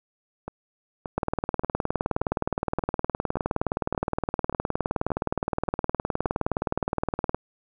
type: two click trains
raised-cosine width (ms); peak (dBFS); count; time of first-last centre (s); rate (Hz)
1; -19 / -10; 11 / 120; 0.48-6.26 / 1.18-7.346; 1.73 / 19.3
effects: none